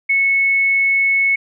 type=tone; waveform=sine; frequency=2201 Hz; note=C#7; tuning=13 cents flat; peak=-12 dBFS; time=0.09-1.36 s; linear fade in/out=10 ms; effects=none